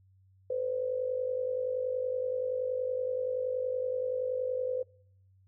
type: tone with amplitude modulation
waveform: sine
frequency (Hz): 508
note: B4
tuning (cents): +49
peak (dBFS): -26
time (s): 0.5-4.83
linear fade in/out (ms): 5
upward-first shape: sine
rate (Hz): 50.6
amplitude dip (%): 70
effects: noise-tail reverb RT60 0.7 s tail -25 dB re dry + added 95 Hz sine -60 dBFS peak until 5.47 s